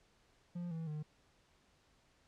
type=tone with pitch steps; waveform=triangle; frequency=174.61 / 162.92 / 152.01 Hz; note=F3 / E3 / D#3; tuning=0 / -20 / -40 cents; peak=-37 dBFS; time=0.55-1.03 s; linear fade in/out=10 ms; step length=160 ms; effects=pink hiss -71 dBFS RMS until 2.27 s + low-pass 7000 Hz 12 dB/octave